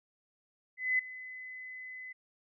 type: tone with ADSR envelope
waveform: sine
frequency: 2020 Hz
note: B6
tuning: 39 cents sharp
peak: -24 dBFS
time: 0.77-2.13 s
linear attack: 220 ms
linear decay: 5 ms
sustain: -18 dB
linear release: 12 ms
effects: none